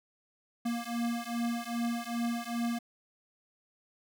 square beating tone pair, 234.1 / 236.6 Hz, A#3 / A#3, +8 / +26 cents, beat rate 2.5 Hz, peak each -35 / -35 dBFS, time 0.65-2.79 s, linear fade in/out 10 ms, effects none

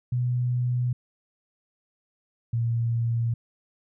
sine tone pair in turn, 123.47 / 116.54 Hz, B2 / A#2, 0 / 0 cents, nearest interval minor second, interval 100 cents, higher first, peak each -22 / -22 dBFS, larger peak neither, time 0.12-0.93 / 2.53-3.34 s, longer neither, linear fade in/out 5 ms, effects none

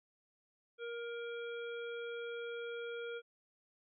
harmonic tone, 470 Hz, A#4, 14 cents sharp, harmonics 1 / 3 / 5 / 7, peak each -41 / -47 / -54 / -54 dBFS, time 0.78-3.22 s, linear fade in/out 50 ms, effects none

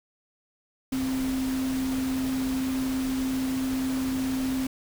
sine tone in noise, 261.9 Hz, C4, 2 cents sharp, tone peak -25 dBFS, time 0.92-4.67 s, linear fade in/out 5 ms, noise pink, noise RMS -37 dBFS, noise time 0.92-4.67 s, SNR +9 dB, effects none

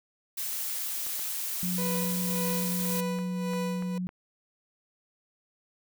blue noise, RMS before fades -33 dBFS, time 0.37-3.01 s, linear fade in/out 10 ms
clicks, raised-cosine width 0.5 ms, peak -29 dBFS, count 7, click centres 1.066 / 1.194 / 2.853 / 3.188 / 3.535 / 3.824 / 4.091 s
sine tone, 181.4 Hz, F#3, 34 cents flat, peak -29 dBFS, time 1.63-4.07 s, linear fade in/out 0 ms
30% pulse tone with tremolo, 493.9 Hz, B4, in tune, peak -29 dBFS, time 1.78-3.98 s, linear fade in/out 2 ms, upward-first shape sine, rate 1.8 Hz, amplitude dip 70%
effects none

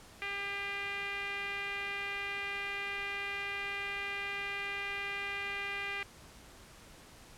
5% pulse tone with low-pass filter, 400 Hz, G4, 35 cents sharp, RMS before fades -38 dBFS, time 0.22-6.03 s, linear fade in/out 0 ms, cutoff 2300 Hz, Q 3.5, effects pink hiss -55 dBFS RMS until 7.37 s + low-pass 11000 Hz 12 dB/octave

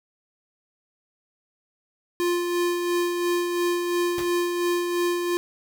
square tone with tremolo, 349.8 Hz, F4, 3 cents sharp, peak -21 dBFS, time 2.2-5.37 s, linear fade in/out 0 ms, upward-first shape sine, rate 2.9 Hz, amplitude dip 40%
pink noise with exponential decay, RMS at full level -30 dBFS, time 4.18-4.34 s, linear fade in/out 2 ms, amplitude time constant 34 ms
effects none

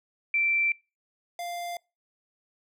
sine / square tone pair in turn, 2343 / 696.6 Hz, D7 / F5, -5 / -5 cents, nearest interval octave + major sixth, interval 2100 cents, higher first, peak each -22 / -33 dBFS, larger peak first, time 0.34-0.72 / 1.39-1.77 s, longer neither, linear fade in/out 2 ms, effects noise-tail reverb RT60 0.3 s tail -26 dB re dry

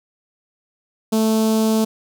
sawtooth tone with notch filter, 220 Hz, A3, in tune, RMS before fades -17 dBFS, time 1.12-1.85 s, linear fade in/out 10 ms, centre 1900 Hz, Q 0.52, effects none

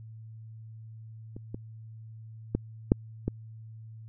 clicks, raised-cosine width 3 ms, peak -28 / -23 / -13 / -6 / -15 dBFS, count 5, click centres 1.365 / 1.545 / 2.55 / 2.919 / 3.28 s, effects added 111 Hz sine -43 dBFS peak until 4.08 s

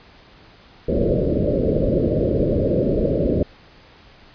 white low-pass noise, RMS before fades -19 dBFS, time 0.88-3.43 s, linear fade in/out 5 ms, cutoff 600 Hz, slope 96 dB/octave, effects pink hiss -48 dBFS RMS until 4.34 s + resampled to 11025 Hz

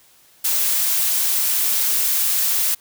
blue noise, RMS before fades -19 dBFS, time 0.44-2.75 s, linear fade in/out 10 ms, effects white hiss -53 dBFS RMS until 2.8 s

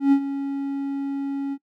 triangle tone with ADSR envelope, 277.2 Hz, C#4, in tune, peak -9 dBFS, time 0-1.58 s, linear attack 120 ms, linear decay 75 ms, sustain -13 dB, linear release 53 ms, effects noise-tail reverb RT60 0.1 s tail -20 dB re dry

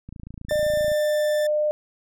click train, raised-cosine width 5 ms, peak -25 dBFS, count 24, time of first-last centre 0.09-0.917 s, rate 27.8 Hz
sawtooth tone with pitch glide, 1785 to 1770.6 Hz, A6 to A6, +24 to +10 cents, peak -28 dBFS, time 0.49-1.47 s, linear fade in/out 5 ms, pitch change -14 cents, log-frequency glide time 0.6-1.32 s
sine tone, 603 Hz, D5, 46 cents sharp, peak -19 dBFS, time 0.51-1.71 s, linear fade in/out 0 ms
effects none

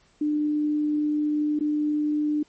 sine tone with dropouts, 299.3 Hz, D4, 33 cents sharp, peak -21 dBFS, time 0.21-2.43 s, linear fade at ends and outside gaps 5 ms, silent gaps 1.591-1.607 s, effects pink hiss -61 dBFS RMS until 2.48 s + MP3 32 kbps

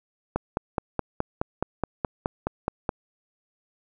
click train, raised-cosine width 1 ms, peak -10 dBFS, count 13, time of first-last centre 0.36-2.892 s, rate 4.74 Hz, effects none

